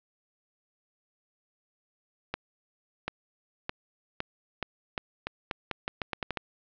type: accelerating click train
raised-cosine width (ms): 0.3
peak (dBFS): -14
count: 15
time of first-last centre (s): 2.34-6.372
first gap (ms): 740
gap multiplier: 0.83
effects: low-pass 4000 Hz 12 dB/octave